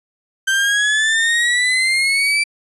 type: exponential sweep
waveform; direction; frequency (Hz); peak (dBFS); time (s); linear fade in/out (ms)
35% pulse; up; 1557 to 2343; -12; 0.47-2.44; 10
effects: resampled to 24000 Hz